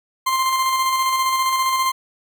40% pulse tone with tremolo, 1049 Hz, C6, 4 cents sharp, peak -15 dBFS, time 0.26-1.92 s, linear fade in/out 10 ms, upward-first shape square, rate 15 Hz, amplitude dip 30%, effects none

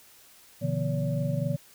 sine tone cluster, 123.3 / 147.8 / 171.2 / 241.8 / 569 Hz, B2 / D3 / F3 / B3 / C#5, -2 / +11 / -34 / -36 / +45 cents, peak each -31 / -29 / -32 / -37 / -34 dBFS, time 0.61-1.57 s, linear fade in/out 20 ms, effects white hiss -55 dBFS RMS until 1.74 s

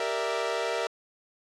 sawtooth chord, E half-diminished seventh, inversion first, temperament equal, 392 / 466.2 / 587.3 / 659.3 Hz, G4 / Bb4 / D5 / E5, 0 / 0 / 0 / 0 cents, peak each -32 / -27 / -31 / -28 dBFS, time 0-0.87 s, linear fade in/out 2 ms, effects low-pass 6000 Hz 12 dB/octave

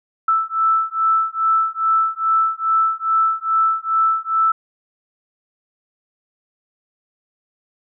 sine beating tone pair, 1318.5 / 1320.9 Hz, E6 / E6, 0 / +3 cents, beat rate 2.4 Hz, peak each -18 dBFS, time 0.28-4.52 s, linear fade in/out 5 ms, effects none

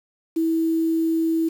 sine tone with quantisation, 325.2 Hz, E4, 23 cents flat, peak -18 dBFS, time 0.36-1.49 s, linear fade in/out 10 ms, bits 7, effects none

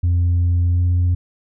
sine tone with pitch glide, 87.31 to 88.43 Hz, F2 to F2, 0 to +22 cents, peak -11 dBFS, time 0.03-1.15 s, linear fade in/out 10 ms, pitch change +22 cents, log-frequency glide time 0.7-0.81 s, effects tanh soft clip ceiling -12 dBFS

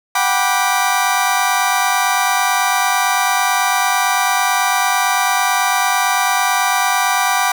30% pulse chord, G major seventh, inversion third, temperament just, 735 / 784 / 980 / 1176 Hz, F#5 / G5 / B5 / D6, -12 / 0 / -14 / +2 cents, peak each -17 dBFS, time 0.15-7.52 s, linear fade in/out 5 ms, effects none

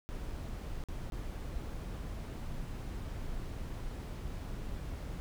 brown noise with dropouts, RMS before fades -40 dBFS, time 0.09-5.2 s, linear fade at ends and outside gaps 0 ms, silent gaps 0.838-0.886 / 1.1-1.122 s, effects none

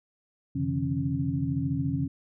sine tone cluster, 89.2 / 132.5 / 146.1 / 167.6 / 272.7 Hz, F2 / C3 / D3 / E3 / C#4, +37 / +22 / -9 / +29 / -28 cents, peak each -36 / -31 / -31 / -34 / -30 dBFS, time 0.55-2.08 s, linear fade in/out 10 ms, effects none

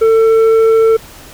sine tone with tanh clipping, 447.7 Hz, A4, 30 cents sharp, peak -7 dBFS, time 0.01-0.97 s, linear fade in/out 10 ms, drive 6 dB, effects pink hiss -36 dBFS RMS until 1.33 s

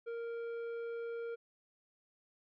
sine tone with tanh clipping, 465.2 Hz, A#4, 4 cents flat, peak -40 dBFS, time 0.06-1.36 s, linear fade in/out 20 ms, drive 9 dB, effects none

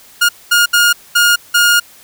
sawtooth tone bursts at uneven times, 1423 Hz, F6, 32 cents sharp, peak -4 dBFS, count 5, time 0.21-0.29 / 0.51-0.66 / 0.73-0.93 / 1.15-1.36 / 1.54-1.8 s, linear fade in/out 10 ms, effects white hiss -42 dBFS RMS until 2.03 s

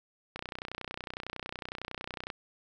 click train, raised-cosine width 0.3 ms, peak -21 dBFS, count 61, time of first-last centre 0.36-2.302 s, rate 30.9 Hz, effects none

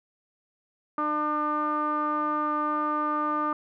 sawtooth tone with low-pass filter, 300.3 Hz, D4, 39 cents sharp, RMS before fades -27 dBFS, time 0.98-3.53 s, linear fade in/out 2 ms, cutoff 1200 Hz, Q 7.9, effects none

